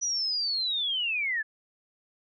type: linear sweep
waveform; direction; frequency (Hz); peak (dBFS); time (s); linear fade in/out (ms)
sine; down; 5920 to 1682; -26; 0.01-1.43; 20
effects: none